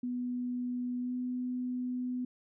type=tone with pitch glide; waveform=sine; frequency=246.9 to 249.9 Hz; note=B3 to B3; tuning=0 to +21 cents; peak=-32 dBFS; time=0.03-2.25 s; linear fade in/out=5 ms; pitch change=+21 cents; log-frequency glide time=1-1.14 s; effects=none

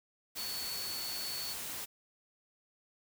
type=tone in noise; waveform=sine; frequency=4435 Hz; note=C#8; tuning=in tune; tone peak=-39 dBFS; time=0.37-1.54 s; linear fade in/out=20 ms; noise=white; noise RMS=-41 dBFS; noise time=0.35-1.86 s; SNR=-1 dB; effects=none

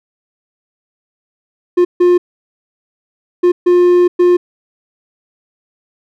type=tone bursts at uneven times; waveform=triangle; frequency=354.9 Hz; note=F4; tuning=28 cents sharp; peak=-4 dBFS; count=5; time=1.77-1.85 / 2-2.18 / 3.43-3.52 / 3.66-4.08 / 4.19-4.37 s; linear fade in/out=10 ms; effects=none

